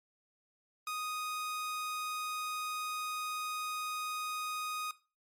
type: tone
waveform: sawtooth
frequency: 1244.5 Hz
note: D#6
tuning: in tune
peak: -32 dBFS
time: 0.87-4.91 s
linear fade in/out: 2 ms
effects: noise-tail reverb RT60 0.3 s tail -17 dB re dry + MP3 64 kbps